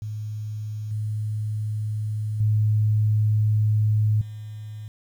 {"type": "tone with level steps", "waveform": "sine", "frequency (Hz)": 107, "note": "A2", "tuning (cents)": -48, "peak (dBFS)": [-28, -24, -17, -33], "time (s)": [0.02, 4.88], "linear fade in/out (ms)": 0, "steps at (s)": [0.91, 2.4, 4.21], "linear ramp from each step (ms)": 5, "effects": ["9-bit"]}